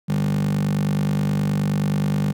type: tone with high-pass filter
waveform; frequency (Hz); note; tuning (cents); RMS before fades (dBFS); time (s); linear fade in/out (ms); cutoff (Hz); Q
15% pulse; 49.5; G1; +18; -21; 0.08-2.33; 20; 170; 8.7
effects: none